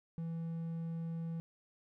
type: tone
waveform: triangle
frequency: 165.3 Hz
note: E3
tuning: 5 cents sharp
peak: -35 dBFS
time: 0.18-1.4 s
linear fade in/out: 0 ms
effects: none